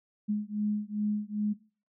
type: beating tone pair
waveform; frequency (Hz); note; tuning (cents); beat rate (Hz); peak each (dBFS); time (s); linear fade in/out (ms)
sine; 208.3 / 210.8; G#3 / G#3; +5 / +26; 2.5; -31; 0.28-1.54; 20
effects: noise-tail reverb RT60 0.4 s tail -20 dB re dry